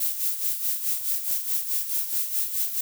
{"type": "noise with tremolo", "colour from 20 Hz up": "violet", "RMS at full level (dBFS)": -24, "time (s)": [0, 2.81], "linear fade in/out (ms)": 5, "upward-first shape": "sine", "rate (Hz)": 4.7, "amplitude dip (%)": 65, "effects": []}